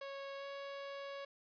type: tone with pitch glide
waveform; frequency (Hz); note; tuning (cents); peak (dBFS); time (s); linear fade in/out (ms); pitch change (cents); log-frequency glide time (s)
sawtooth; 552 to 557.1; C#5 to C#5; -7 to +9; -40; 0.01-1.25; 5; +16; 0.37-0.45
effects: resampled to 11025 Hz + 11-bit